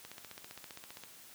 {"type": "click train", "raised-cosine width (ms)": 0.2, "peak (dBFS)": -29, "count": 16, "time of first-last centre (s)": [0.05, 1.037], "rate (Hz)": 15.2, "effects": ["white hiss -55 dBFS RMS until 1.34 s", "high-pass 60 Hz 12 dB/octave"]}